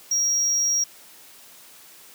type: tone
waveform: triangle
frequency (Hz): 5650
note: F8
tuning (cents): +19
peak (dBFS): -18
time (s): 0.11-0.84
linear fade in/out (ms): 5
effects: white hiss -48 dBFS RMS until 2.14 s + high-pass 150 Hz 12 dB/octave